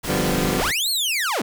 pink noise, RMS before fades -27 dBFS, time 0.03-0.72 s, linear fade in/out 20 ms
20% pulse chord, G dominant seventh, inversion second, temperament equal, 146.83 / 174.61 / 196 / 246.9 Hz, D3 / F3 / G3 / B3, 0 / 0 / 0 / 0 cents, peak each -21 dBFS, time 0.06-0.62 s, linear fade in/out 50 ms
sawtooth linear two-way sweep, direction up then down, 155.56 to 4400 to 155.56 Hz, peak -17 dBFS, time 0.58-1.42 s, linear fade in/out 5 ms, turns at 0.9 s
effects none

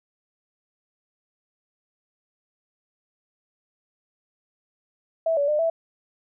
sine tone with pitch steps, 654 / 571 / 601 / 659 Hz, E5 / D5 / D5 / E5, -14 / -49 / +40 / -1 cents, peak -19 dBFS, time 5.26-5.7 s, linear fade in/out 5 ms, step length 110 ms, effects none

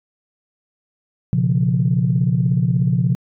sine tone cluster, 121.5 / 138.3 / 174.5 Hz, B2 / C#3 / F3, -28 / -4 / -1 cents, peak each -18 dBFS, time 1.33-3.15 s, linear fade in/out 0 ms, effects tanh soft clip ceiling -6 dBFS

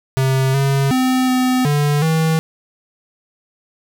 square tone with pitch steps, 132.7 / 137.5 / 256.9 / 254.6 / 146.3 / 160.4 Hz, C3 / C#3 / C4 / C4 / D3 / E3, +25 / -14 / -32 / -47 / -6 / -47 cents, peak -14 dBFS, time 0.17-2.39 s, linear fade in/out 0 ms, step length 370 ms, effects none

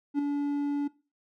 triangle tone with ADSR envelope, 287 Hz, D4, 40 cents flat, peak -19 dBFS, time 0.14-0.88 s, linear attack 49 ms, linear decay 5 ms, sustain -5 dB, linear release 10 ms, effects noise-tail reverb RT60 0.3 s tail -19 dB re dry

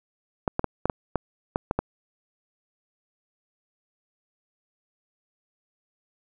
clicks, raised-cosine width 1 ms, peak -9 dBFS, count 9, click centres 0.478 / 0.594 / 0.643 / 0.856 / 0.898 / 1.157 / 1.559 / 1.711 / 1.79 s, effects none

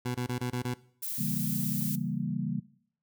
20% pulse tone bursts, 123.8 Hz, B2, 5 cents sharp, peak -25 dBFS, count 6, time 0.05-0.743 s, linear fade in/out 10 ms, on 98 ms, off 21 ms
violet noise, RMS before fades -35 dBFS, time 1.02-1.96 s, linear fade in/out 10 ms
sine chord, C# diminished seventh, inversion none, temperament equal, 138.59 / 164.81 / 196 / 233.1 Hz, C#3 / E3 / G3 / Bb3, 0 / 0 / 0 / 0 cents, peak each -35 dBFS, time 1.18-2.6 s, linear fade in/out 10 ms
effects noise-tail reverb RT60 0.6 s tail -19 dB re dry

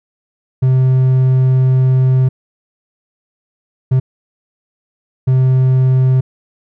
triangle tone bursts at uneven times, 129.8 Hz, C3, 13 cents flat, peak -6 dBFS, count 3, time 0.62-2.29 / 3.91-4 / 5.27-6.21 s, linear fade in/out 10 ms, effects none

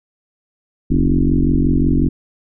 sine tone with frequency modulation, 150 Hz, D3, 37 cents sharp, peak -11 dBFS, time 0.9-2.09 s, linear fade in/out 10 ms, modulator 45.5 Hz, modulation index 3.7, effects none

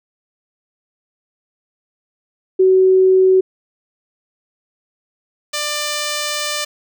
sine / 5% pulse tone pair in turn, 375.9 / 594.3 Hz, F#4 / D5, +27 / +20 cents, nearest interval minor sixth, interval 793 cents, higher second, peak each -8 dBFS, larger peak neither, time 2.59-3.41 / 5.53-6.65 s, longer second, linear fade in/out 10 ms, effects none

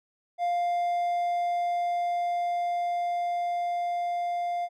triangle tone with level ramp, 700 Hz, F5, 4 cents sharp, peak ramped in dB -22 to -25 dBFS, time 0.38-4.69 s, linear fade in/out 50 ms, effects none

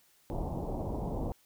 pink low-pass noise, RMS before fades -35 dBFS, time 0.3-1.32 s, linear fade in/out 0 ms, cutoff 900 Hz, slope 48 dB/octave, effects white hiss -66 dBFS RMS until 1.45 s

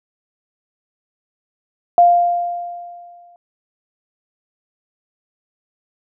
sine tone with exponential decay, 698.5 Hz, F5, in tune, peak -5 dBFS, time 1.98-3.36 s, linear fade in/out 1 ms, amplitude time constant 300 ms, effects none

